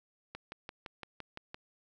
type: click train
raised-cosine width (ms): 0.3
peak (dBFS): -26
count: 8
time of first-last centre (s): 0.35-1.545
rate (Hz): 5.86
effects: none